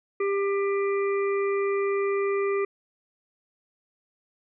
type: harmonic tone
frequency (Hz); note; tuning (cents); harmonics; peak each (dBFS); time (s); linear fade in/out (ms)
397.4; G4; +24; 1 / 3 / 5 / 6; -23 / -33 / -37 / -39; 0.2-2.65; 5
effects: none